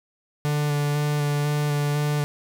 45% pulse tone with vibrato, 146.83 Hz, D3, in tune, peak -21 dBFS, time 0.45-2.24 s, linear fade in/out 0 ms, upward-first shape square, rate 2 Hz, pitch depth 12 cents each way, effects none

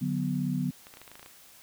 sine chord, B minor, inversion first, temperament equal with one note detuned, 146.83 / 183.61 / 246.9 Hz, D3 / F#3 / B3, 0 / -13 / 0 cents, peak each -31 dBFS, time 0.01-0.71 s, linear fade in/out 10 ms
clicks, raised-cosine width 0.3 ms, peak -31 dBFS, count 10, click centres 0.869 / 0.939 / 0.971 / 1.016 / 1.078 / 1.116 / 1.155 / 1.195 / 1.229 / 1.261 s
effects white hiss -54 dBFS RMS until 1.62 s

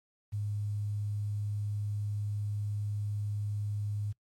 sine tone with quantisation, 103.6 Hz, G#2, 4 cents flat, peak -31 dBFS, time 0.32-4.13 s, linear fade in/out 20 ms, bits 10, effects noise-tail reverb RT60 0.1 s tail -21 dB re dry + MP3 64 kbps

